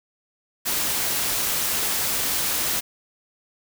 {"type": "noise", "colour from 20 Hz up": "white", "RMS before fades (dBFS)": -24, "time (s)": [0.65, 2.81], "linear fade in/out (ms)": 20, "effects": []}